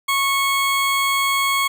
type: tone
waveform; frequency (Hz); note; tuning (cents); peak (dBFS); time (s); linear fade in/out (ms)
20% pulse; 1100; C#6; -14; -12; 0.08-1.68; 10
effects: none